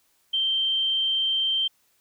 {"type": "tone", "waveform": "sine", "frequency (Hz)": 3136, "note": "G7", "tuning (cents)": 0, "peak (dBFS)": -21, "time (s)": [0.33, 1.68], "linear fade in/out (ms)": 10, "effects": ["white hiss -66 dBFS RMS until 2 s"]}